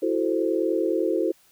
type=chord; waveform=sine; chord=F# half-diminished seventh; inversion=third; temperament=equal; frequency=329.6 / 370 / 440 / 523.3 Hz; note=E4 / F#4 / A4 / C5; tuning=0 / 0 / 0 / 0 cents; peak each=-25 / -26 / -27 / -28 dBFS; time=0.02-1.32 s; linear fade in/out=10 ms; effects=white hiss -59 dBFS RMS until 1.51 s